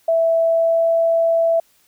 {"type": "tone with pitch glide", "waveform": "sine", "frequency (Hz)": [659.3, 663.1], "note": ["E5", "E5"], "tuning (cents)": [0, 10], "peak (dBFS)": -13, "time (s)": [0.08, 1.6], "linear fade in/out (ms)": 5, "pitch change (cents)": 10, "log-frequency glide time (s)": [0.37, 0.89], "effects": ["white hiss -58 dBFS RMS until 1.87 s"]}